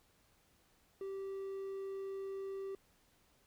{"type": "tone", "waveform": "triangle", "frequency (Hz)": 389.1, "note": "G4", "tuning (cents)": -13, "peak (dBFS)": -38, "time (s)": [1.01, 2.75], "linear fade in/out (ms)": 2, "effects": ["pink hiss -71 dBFS RMS until 3.46 s"]}